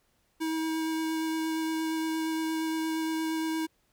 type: tone with vibrato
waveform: square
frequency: 320 Hz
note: D#4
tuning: 49 cents sharp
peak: -29 dBFS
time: 0.4-3.67 s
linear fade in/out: 20 ms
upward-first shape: sine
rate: 8.6 Hz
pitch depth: 9 cents each way
effects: pink hiss -71 dBFS RMS until 3.92 s